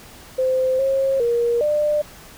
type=tone with pitch steps; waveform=sine; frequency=518 / 539 / 472.5 / 597 Hz; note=C5 / C#5 / A#4 / D5; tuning=-17 / -49 / +23 / +28 cents; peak=-16 dBFS; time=0.38-2.02 s; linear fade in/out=10 ms; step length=410 ms; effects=pink hiss -43 dBFS RMS until 2.37 s